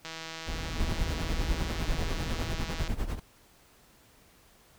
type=click train; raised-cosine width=0.2 ms; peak=-22 dBFS; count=459; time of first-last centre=0.05-2.877 s; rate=162 Hz
type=noise; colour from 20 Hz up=brown; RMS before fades=-35 dBFS; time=0.46-2.49 s; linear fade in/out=20 ms
type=noise with tremolo; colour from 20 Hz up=brown; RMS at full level=-28 dBFS; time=0.79-3.2 s; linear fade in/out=10 ms; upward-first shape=sine; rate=10 Hz; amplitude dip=80%
effects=pink hiss -60 dBFS RMS until 4.78 s